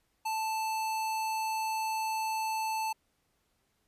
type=tone; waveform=square; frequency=880 Hz; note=A5; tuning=in tune; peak=-31 dBFS; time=0.25-2.93 s; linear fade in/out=10 ms; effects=pink hiss -75 dBFS RMS until 3.87 s + resampled to 32000 Hz